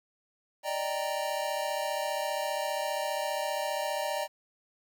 square chord, Eb major seventh, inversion third, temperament equal, 587.3 / 622.3 / 784 / 932.3 Hz, D5 / Eb5 / G5 / Bb5, 0 / 0 / 0 / 0 cents, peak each -35 / -37 / -37 / -37 dBFS, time 0.63-4.28 s, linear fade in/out 50 ms, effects 10-bit

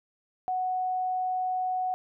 sine tone, 740 Hz, F#5, in tune, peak -26 dBFS, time 0.48-1.94 s, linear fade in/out 0 ms, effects none

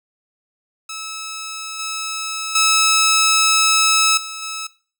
10% pulse tone with level steps, 1300 Hz, E6, 24 cents flat, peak -20 / -16 / -5 / -21 / -18 dBFS, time 0.89-4.67 s, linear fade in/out 5 ms, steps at 1.79 / 2.55 / 4.17 / 4.42 s, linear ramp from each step 5 ms, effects noise-tail reverb RT60 0.4 s tail -18 dB re dry

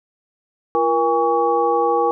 sine tone cluster, 343.2 / 474.8 / 815 / 1128 Hz, F4 / A#4 / G#5 / C#6, -30 / +32 / -33 / +30 cents, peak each -24 / -18 / -19 / -22 dBFS, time 0.75-2.11 s, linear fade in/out 0 ms, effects none

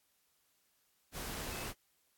sine tone in noise, 2600 Hz, E7, 24 cents flat, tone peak -50 dBFS, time 1.48-1.69 s, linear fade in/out 50 ms, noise pink, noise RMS -42 dBFS, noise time 1.12-1.74 s, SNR -11 dB, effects white hiss -75 dBFS RMS until 2.17 s + AAC 64 kbps

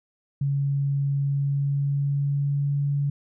sine tone with pitch glide, 140 to 142.2 Hz, C#3 to C#3, +18 to +45 cents, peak -21 dBFS, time 0.41-3.1 s, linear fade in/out 5 ms, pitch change +27 cents, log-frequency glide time 1.23-2.79 s, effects none

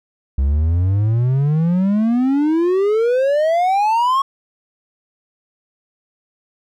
triangle exponential sweep, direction up, 65.41 to 1108.7 Hz, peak -11 dBFS, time 0.38-4.22 s, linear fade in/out 5 ms, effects none

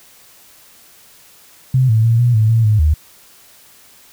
sine tone with pitch steps, 129.5 / 110.8 / 115.1 / 121.1 / 109.1 / 113.7 / 106.9 / 76.4 Hz, C3 / A2 / A#2 / B2 / A2 / A#2 / A2 / D#2, -17 / +13 / -22 / -34 / -14 / -43 / -49 / -31 cents, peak -9 dBFS, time 1.74-2.94 s, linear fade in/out 5 ms, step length 150 ms, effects white hiss -46 dBFS RMS until 4.12 s

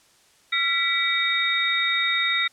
sine tone cluster, 1364 / 1971 / 2290 / 3721 Hz, F6 / B6 / D7 / A#7, -41 / -4 / -44 / -4 cents, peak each -29 / -24 / -27 / -24 dBFS, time 0.52-2.48 s, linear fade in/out 10 ms, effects white hiss -58 dBFS RMS until 2.52 s + low-pass 9000 Hz 12 dB/octave

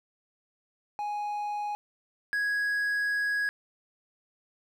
triangle tone pair in turn, 830.6 / 1661.2 Hz, G#5 / G#6, 0 / 0 cents, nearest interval octave, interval 1200 cents, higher second, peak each -28 / -24 dBFS, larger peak second, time 0.99-1.75 / 2.33-3.49 s, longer second, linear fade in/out 0 ms, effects none

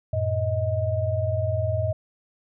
sine tone cluster, 91.2 / 111 / 629 Hz, F#2 / A2 / D#5, -24 / +16 / +19 cents, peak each -26 dBFS, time 0.13-1.93 s, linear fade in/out 5 ms, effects none

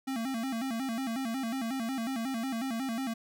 square tone with vibrato, 246.2 Hz, B3, 5 cents flat, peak -32 dBFS, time 0.07-3.14 s, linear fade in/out 10 ms, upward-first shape square, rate 5.5 Hz, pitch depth 140 cents each way, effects none

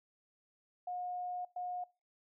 sine tone bursts at uneven times, 720 Hz, F#5, 47 cents flat, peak -37 dBFS, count 2, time 0.87-1.45 / 1.56-1.84 s, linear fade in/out 5 ms, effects noise-tail reverb RT60 0.3 s tail -23 dB re dry

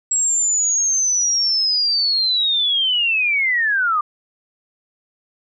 sine linear sweep, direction down, 7700 to 1174.7 Hz, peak -15 dBFS, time 0.11-4.01 s, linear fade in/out 5 ms, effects none

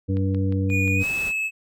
harmonic tone, 96.2 Hz, G2, 32 cents flat, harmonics 1 / 2 / 3 / 5, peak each -21 / -28 / -27 / -32 dBFS, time 0.08-1.04 s, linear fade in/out 20 ms
click train, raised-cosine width 0.3 ms, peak -27 dBFS, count 5, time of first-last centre 0.17-0.878 s, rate 5.65 Hz
triangle tone with pitch glide, 2450 to 2596 Hz, D#7 to E7, -27 to -27 cents, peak -21 dBFS, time 0.69-1.51 s, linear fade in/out 50 ms, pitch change +100 cents, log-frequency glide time 0.95-1.08 s
pink noise, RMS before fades -37 dBFS, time 0.99-1.33 s, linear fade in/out 50 ms
effects none

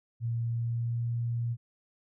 sine tone with pitch glide, 116.54 to 117.96 Hz, A#2 to A#2, 0 to +21 cents, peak -28 dBFS, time 0.2-1.57 s, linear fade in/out 50 ms, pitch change +21 cents, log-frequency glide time 0.48-1.04 s, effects none

